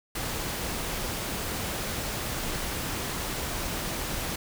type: noise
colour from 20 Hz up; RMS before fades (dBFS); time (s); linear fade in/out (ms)
pink; -32; 0.15-4.36; 5
effects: none